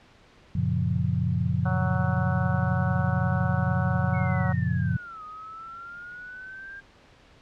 sine chord, Gb major seventh, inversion none, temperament equal, 92.5 / 116.54 / 138.59 / 174.61 Hz, Gb2 / Bb2 / Db3 / F3, 0 / 0 / 0 / 0 cents, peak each -28 dBFS, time 0.55-4.97 s, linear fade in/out 5 ms
harmonic tone, 185.9 Hz, F#3, 8 cents sharp, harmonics 1 / 3 / 4 / 5 / 6 / 7 / 8, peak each -38 / -36 / -34 / -40 / -39 / -38 / -35 dBFS, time 1.65-4.53 s, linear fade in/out 10 ms
sine linear two-way sweep, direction down then up, 2217 to 1239 to 1605 Hz, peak -38 dBFS, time 4.13-6.81 s, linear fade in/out 20 ms, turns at 5.24 s
effects pink hiss -55 dBFS RMS until 7.41 s + low-pass 4000 Hz 12 dB/octave

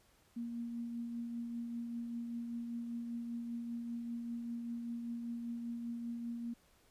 sine tone with tremolo, 235.1 Hz, A#3, 15 cents sharp, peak -37 dBFS, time 0.36-6.54 s, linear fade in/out 10 ms, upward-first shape triangle, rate 5.1 Hz, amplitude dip 35%, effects pink hiss -69 dBFS RMS until 6.9 s + resampled to 32000 Hz

